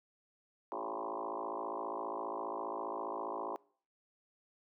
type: tone with frequency modulation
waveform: sine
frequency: 680 Hz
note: F5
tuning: 46 cents flat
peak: -36 dBFS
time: 0.72-3.56 s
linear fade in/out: 0 ms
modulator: 54.9 Hz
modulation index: 7.1
effects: noise-tail reverb RT60 0.5 s tail -23 dB re dry + high-pass 300 Hz 12 dB/octave